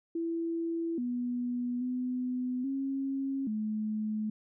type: tone with pitch steps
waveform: sine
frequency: 332.8 / 244.7 / 251.3 / 271.3 / 214.9 Hz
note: E4 / B3 / B3 / C#4 / A3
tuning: +17 / -16 / +30 / -37 / -41 cents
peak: -30 dBFS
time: 0.15-4.3 s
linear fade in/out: 5 ms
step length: 830 ms
effects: none